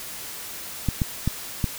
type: clicks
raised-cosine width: 5 ms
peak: -9 dBFS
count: 4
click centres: 0.887 / 1.018 / 1.276 / 1.642 s
effects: white hiss -36 dBFS RMS until 1.78 s